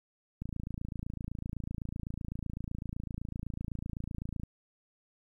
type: click train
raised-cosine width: 5 ms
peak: -25 dBFS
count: 113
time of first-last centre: 0.42-4.434 s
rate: 27.9 Hz
effects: 11-bit